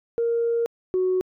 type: tone pair in turn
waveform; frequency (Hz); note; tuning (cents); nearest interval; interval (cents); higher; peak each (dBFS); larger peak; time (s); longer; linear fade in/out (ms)
sine; 466.2 / 370; A#4 / F#4; 0 / 0; major third; 400; first; -19 / -18; second; 0.18-0.66 / 0.94-1.21; first; 0
effects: tanh soft clip ceiling -15 dBFS